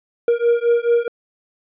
triangle beating tone pair, 469.5 / 474.1 Hz, A#4 / A#4, +12 / +29 cents, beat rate 4.6 Hz, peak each -15 dBFS, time 0.28-1.08 s, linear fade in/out 2 ms, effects resampled to 8000 Hz

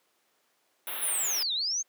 white band-stop noise, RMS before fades -35 dBFS, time 0.87-1.43 s, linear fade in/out 2 ms, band 3800 to 10000 Hz, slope 96 dB/octave
sine linear two-way sweep, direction down then up, 10300 to 3537 to 6530 Hz, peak -27 dBFS, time 1.01-1.83 s, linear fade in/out 20 ms, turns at 1.53 s
effects pink hiss -70 dBFS RMS until 1.88 s + high-pass 400 Hz 12 dB/octave

